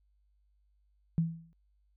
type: tone with exponential decay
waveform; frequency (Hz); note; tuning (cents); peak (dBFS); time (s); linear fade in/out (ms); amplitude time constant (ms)
sine; 164.81; E3; 0; -22; 1.18-1.53; 0; 74
effects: added 50 Hz sine -67 dBFS peak until 1.96 s